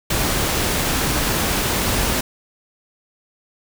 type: noise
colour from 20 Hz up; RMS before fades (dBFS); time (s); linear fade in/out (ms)
pink; -20; 0.1-2.21; 5
effects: none